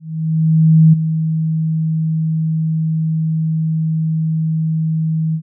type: tone with ADSR envelope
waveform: sine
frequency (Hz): 159.5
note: D#3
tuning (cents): +43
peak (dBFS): -4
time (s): 0-5.42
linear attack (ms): 930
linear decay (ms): 12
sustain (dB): -10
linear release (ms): 75
effects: none